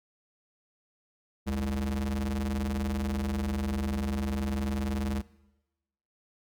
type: ring-modulated tone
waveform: square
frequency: 65.41 Hz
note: C2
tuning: in tune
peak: -26 dBFS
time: 1.46-5.22 s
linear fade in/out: 20 ms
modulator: 141 Hz
effects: noise-tail reverb RT60 1.0 s tail -21 dB re dry + Opus 48 kbps